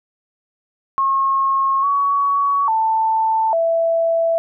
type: tone with pitch steps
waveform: sine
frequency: 1084 / 1124 / 887 / 663 Hz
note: C#6 / C#6 / A5 / E5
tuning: -39 / +24 / +14 / +10 cents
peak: -14 dBFS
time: 0.98-4.38 s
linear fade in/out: 0 ms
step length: 850 ms
effects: none